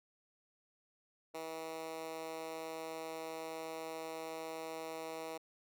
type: tone with high-pass filter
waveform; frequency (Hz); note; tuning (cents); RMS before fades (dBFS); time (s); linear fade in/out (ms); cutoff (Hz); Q
10% pulse; 161.1; E3; -39; -44; 1.34-5.38; 10; 440; 1.4
effects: Opus 48 kbps